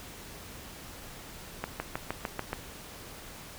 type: accelerating click train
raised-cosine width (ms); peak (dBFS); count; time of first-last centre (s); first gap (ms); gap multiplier
0.5; -16; 7; 1.64-2.531; 160; 0.97
effects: pink hiss -46 dBFS RMS until 3.58 s